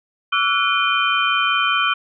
sine tone cluster, 1144 / 1335 / 1460 / 2434 / 3089 Hz, D6 / E6 / F#6 / D#7 / G7, -46 / +22 / -24 / -39 / -26 cents, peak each -22 dBFS, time 0.32-1.94 s, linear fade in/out 10 ms, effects none

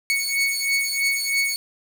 sawtooth beating tone pair, 2217 / 2220.1 Hz, C#7 / C#7, 0 / +2 cents, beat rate 3.1 Hz, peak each -20 dBFS, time 0.1-1.56 s, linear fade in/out 0 ms, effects 7-bit

